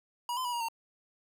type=tone with pitch steps; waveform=square; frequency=963 / 1025 / 973 / 949 / 914 Hz; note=B5 / C6 / B5 / A#5 / A#5; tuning=-44 / -36 / -26 / +31 / -34 cents; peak=-32 dBFS; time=0.29-0.685 s; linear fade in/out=2 ms; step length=79 ms; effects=none